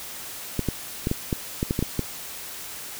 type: clicks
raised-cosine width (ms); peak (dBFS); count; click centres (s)
3; -10; 10; 0.593 / 0.687 / 1.071 / 1.114 / 1.328 / 1.629 / 1.709 / 1.791 / 1.826 / 1.993
effects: white hiss -37 dBFS RMS until 2.99 s